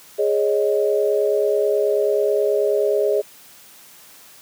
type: chord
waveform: sine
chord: Ab suspended fourth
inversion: none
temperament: just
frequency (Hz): 415.3 / 553.7 / 623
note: Ab4 / Db5 / Eb5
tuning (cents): 0 / -2 / +2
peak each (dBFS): -18 / -22 / -22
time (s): 0.18-3.22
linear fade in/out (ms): 20
effects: white hiss -46 dBFS RMS until 4.41 s + high-pass 100 Hz 12 dB/octave